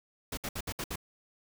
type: noise bursts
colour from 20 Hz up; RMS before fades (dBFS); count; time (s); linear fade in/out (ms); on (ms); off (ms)
pink; -36; 6; 0.32-0.958; 5; 53; 64
effects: none